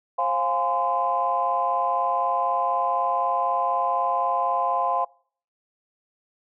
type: tone cluster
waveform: sine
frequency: 532 / 701 / 825 / 1030 Hz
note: C5 / F5 / G#5 / C6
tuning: +29 / +6 / -12 / -28 cents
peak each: -30 / -25 / -27 / -24 dBFS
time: 0.18-5.05 s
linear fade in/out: 10 ms
effects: noise-tail reverb RT60 0.5 s tail -24 dB re dry + tanh soft clip ceiling -10 dBFS